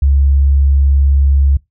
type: tone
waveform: sine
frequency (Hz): 69.3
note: C#2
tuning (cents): 0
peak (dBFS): -7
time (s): 0.02-1.57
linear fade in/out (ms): 5
effects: noise-tail reverb RT60 0.2 s tail -24 dB re dry